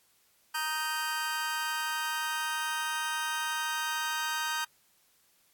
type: chord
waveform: sawtooth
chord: Eb major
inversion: second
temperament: just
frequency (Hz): 933.4 / 1244.5 / 1555.6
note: Bb5 / Eb6 / G6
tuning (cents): +2 / 0 / -14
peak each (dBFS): -31 / -33 / -30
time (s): 0.54-4.65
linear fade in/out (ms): 10
effects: white hiss -67 dBFS RMS until 5.53 s + AAC 64 kbps